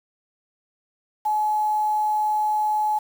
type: tone with quantisation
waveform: sine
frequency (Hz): 851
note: G#5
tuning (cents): +42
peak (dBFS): -19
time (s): 1.25-2.99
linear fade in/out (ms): 10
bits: 7
effects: none